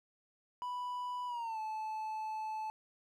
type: tone with pitch glide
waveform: triangle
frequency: 987.8 to 869.9 Hz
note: B5 to A5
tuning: 0 to -20 cents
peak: -35 dBFS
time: 0.62-2.7 s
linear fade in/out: 0 ms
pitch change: -220 cents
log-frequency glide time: 1.27-1.59 s
effects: none